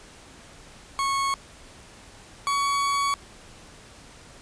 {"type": "tone pair in turn", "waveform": "40% pulse", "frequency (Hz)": [1100, 1123.8], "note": ["C#6", "C#6"], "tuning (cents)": [-14, 23], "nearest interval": "unison", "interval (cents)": 37, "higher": "second", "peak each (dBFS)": [-22, -21], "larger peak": "second", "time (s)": [[0.99, 1.34], [2.47, 3.14]], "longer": "second", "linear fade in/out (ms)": 0, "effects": ["pink hiss -48 dBFS RMS until 4.41 s", "resampled to 22050 Hz"]}